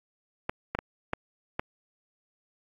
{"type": "clicks", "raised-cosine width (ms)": 0.5, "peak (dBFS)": -13, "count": 5, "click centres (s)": [0.495, 0.75, 0.789, 1.134, 1.595], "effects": ["AAC 32 kbps"]}